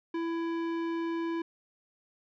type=tone with tanh clipping; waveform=sine; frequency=332.9 Hz; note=E4; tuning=17 cents sharp; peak=-32 dBFS; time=0.14-1.42 s; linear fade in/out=5 ms; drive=16 dB; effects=none